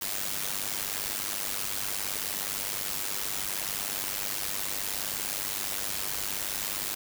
white noise with amplitude modulation, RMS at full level -29 dBFS, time 0.01-6.95 s, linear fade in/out 10 ms, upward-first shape sine, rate 99.3 Hz, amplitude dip 80%, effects none

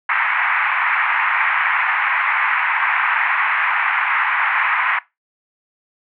white band-pass noise, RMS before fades -18 dBFS, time 0.09-4.99 s, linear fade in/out 5 ms, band 860 to 2300 Hz, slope 48 dB/octave, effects noise-tail reverb RT60 0.2 s tail -19 dB re dry

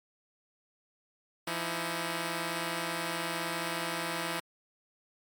5% pulse tone pair together, 169.73 / 320.4 Hz, F3 / E4, -49 / -49 cents, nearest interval major seventh, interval 1100 cents, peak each -23 / -24 dBFS, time 1.47-4.4 s, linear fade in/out 5 ms, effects MP3 96 kbps

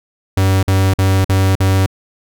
45% pulse tone bursts, 95.6 Hz, G2, 43 cents flat, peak -10 dBFS, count 5, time 0.37-1.862 s, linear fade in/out 5 ms, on 260 ms, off 48 ms, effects none

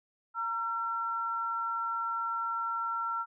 sine tone pair together, 927.8 / 1356 Hz, A#5 / E6, -8 / +49 cents, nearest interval perfect fifth, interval 657 cents, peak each -37 / -31 dBFS, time 0.34-3.26 s, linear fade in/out 50 ms, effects none

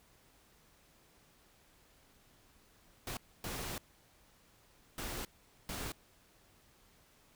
pink noise bursts at uneven times, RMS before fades -41 dBFS, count 4, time 3.07-3.17 / 3.44-3.78 / 4.98-5.25 / 5.69-5.92 s, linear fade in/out 2 ms, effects pink hiss -66 dBFS RMS until 7.35 s

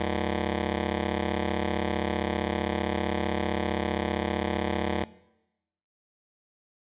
10% pulse ring-modulated tone, 134.8 Hz, C#3, 48 cents flat, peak -15 dBFS, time 0-5.04 s, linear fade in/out 0 ms, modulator 49.7 Hz, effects noise-tail reverb RT60 0.9 s tail -20 dB re dry + resampled to 8000 Hz

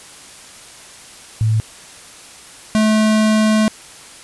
sine / square tone pair in turn, 110 / 216.3 Hz, A2 / A3, 0 / -29 cents, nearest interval octave, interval 1171 cents, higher second, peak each -12 dBFS, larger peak neither, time 1.41-1.6 / 2.75-3.68 s, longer second, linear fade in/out 0 ms, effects white hiss -39 dBFS RMS until 4.23 s + resampled to 24000 Hz

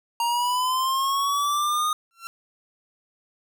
square linear sweep, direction up, 932.3 to 1239 Hz, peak -22 dBFS, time 0.2-1.93 s, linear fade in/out 2 ms
sawtooth tone with exponential growth, 1359 Hz, F6, 48 cents flat, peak -27 dBFS, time 2.11-2.27 s, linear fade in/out 0 ms, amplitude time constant 33 ms
effects none

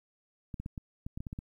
clicks, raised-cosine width 5 ms, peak -26 dBFS, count 10, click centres 0.542 / 0.6 / 0.661 / 0.778 / 1.065 / 1.175 / 1.205 / 1.268 / 1.329 / 1.389 s, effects 11-bit

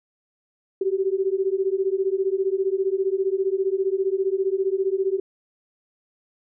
sine beating tone pair, 377.4 / 392.4 Hz, F#4 / G4, +34 / +2 cents, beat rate 15 Hz, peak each -23 dBFS, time 0.81-5.2 s, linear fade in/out 5 ms, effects none

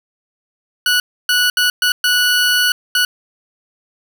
20% pulse tone bursts at uneven times, 1473 Hz, F#6, 8 cents flat, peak -7 dBFS, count 6, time 0.86-1 / 1.29-1.5 / 1.57-1.7 / 1.82-1.92 / 2.04-2.72 / 2.95-3.05 s, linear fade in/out 2 ms, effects none

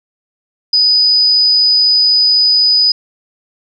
sine tone, 4978 Hz, D#8, in tune, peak -7 dBFS, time 0.73-2.92 s, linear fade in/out 5 ms, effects none

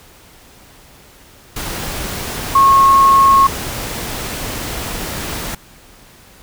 sine tone in noise, 1090 Hz, C#6, 29 cents flat, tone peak -6 dBFS, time 2.55-3.47 s, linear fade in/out 5 ms, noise pink, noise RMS -24 dBFS, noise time 1.56-5.55 s, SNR +15 dB, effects pink hiss -44 dBFS RMS until 6.42 s

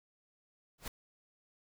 pink noise with exponential growth, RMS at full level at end -35 dBFS, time 0.78-0.88 s, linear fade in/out 5 ms, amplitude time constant 21 ms, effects none

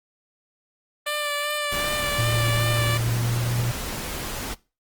10% pulse tone with vibrato, 589 Hz, D5, 5 cents sharp, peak -16 dBFS, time 1.06-2.98 s, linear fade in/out 10 ms, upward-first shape sine, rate 2.6 Hz, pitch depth 22 cents each way
pink noise, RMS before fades -31 dBFS, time 1.71-4.55 s, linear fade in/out 20 ms
triangle tone with pitch glide, 114.6 to 119.88 Hz, A#2 to A#2, -29 to +49 cents, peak -20 dBFS, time 2.18-3.72 s, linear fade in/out 10 ms, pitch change +78 cents, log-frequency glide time 2.72-3.53 s
effects noise-tail reverb RT60 0.3 s tail -22 dB re dry + Opus 24 kbps

